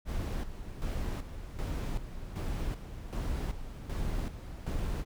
brown noise with tremolo, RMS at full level -33 dBFS, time 0.05-5.05 s, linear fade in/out 50 ms, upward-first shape square, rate 1.3 Hz, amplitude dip 65%, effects none

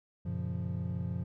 triangle chord, Gb major seventh, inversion none, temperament equal with one note detuned, 92.5 / 118.85 / 138.59 / 174.61 Hz, Gb2 / Bb2 / Db3 / F3, 0 / +34 / 0 / 0 cents, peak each -35 / -37 / -39 / -35 dBFS, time 0.25-1.24 s, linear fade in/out 10 ms, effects none

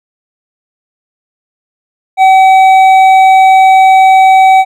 sine tone with hard clipping, 762 Hz, G5, 49 cents flat, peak -3 dBFS, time 2.17-4.65 s, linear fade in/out 50 ms, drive 7 dB, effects none

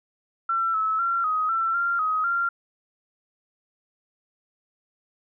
sine tone with pitch steps, 1349 / 1299 / 1368 / 1258 / 1342 / 1386 / 1262 / 1384 Hz, E6 / E6 / F6 / D#6 / E6 / F6 / D#6 / F6, +40 / -26 / -36 / +19 / +31 / -14 / +24 / -16 cents, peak -21 dBFS, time 0.49-2.49 s, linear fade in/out 5 ms, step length 250 ms, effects none

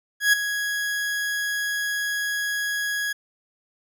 40% pulse tone with ADSR envelope, 1663 Hz, G#6, 2 cents sharp, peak -12 dBFS, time 0.2-3.13 s, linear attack 130 ms, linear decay 9 ms, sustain -11 dB, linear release 10 ms, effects none

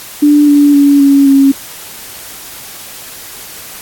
sine tone with pitch steps, 293.7 / 288.7 / 283.7 / 278.8 / 274 Hz, D4 / D4 / C#4 / C#4 / C#4, 0 / -30 / +40 / +10 / -20 cents, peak -3 dBFS, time 0.22-1.52 s, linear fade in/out 10 ms, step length 260 ms, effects white hiss -29 dBFS RMS until 3.81 s + AAC 64 kbps

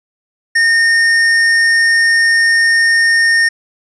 triangle tone with tanh clipping, 1833 Hz, A#6, 30 cents flat, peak -10 dBFS, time 0.55-3.49 s, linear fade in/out 10 ms, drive 17 dB, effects resampled to 22050 Hz

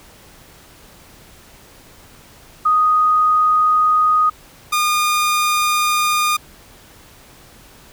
sine / sawtooth tone pair in turn, 1244.5 / 1216.8 Hz, D#6 / D#6, 0 / -39 cents, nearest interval unison, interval 39 cents, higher first, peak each -11 dBFS, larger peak neither, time 2.65-4.3 / 4.72-6.37 s, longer neither, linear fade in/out 10 ms, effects pink hiss -45 dBFS RMS until 7.92 s

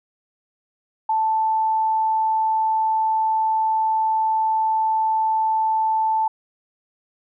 sine tone, 880 Hz, A5, in tune, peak -17 dBFS, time 1.09-6.28 s, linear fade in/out 5 ms, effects none

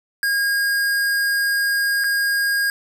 square tone with dropouts, 1627 Hz, G#6, 36 cents flat, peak -18 dBFS, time 0.23-2.7 s, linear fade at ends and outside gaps 1 ms, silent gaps 2.038-2.042 s, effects none

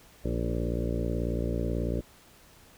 harmonic tone with a mistuned harmonic, 58.27 Hz, A#1, in tune, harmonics 1 / 2 / 3 / 4 / 5 / 6 / 7 / 8 / 9 / 10, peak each -31 / -34 / -36 / -37 / -38 / -39 / -39 / -40 / -41 / -41 dBFS, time 0.24-2.01 s, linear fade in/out 10 ms, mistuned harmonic 5, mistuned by +35 cents, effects pink hiss -56 dBFS RMS until 2.77 s

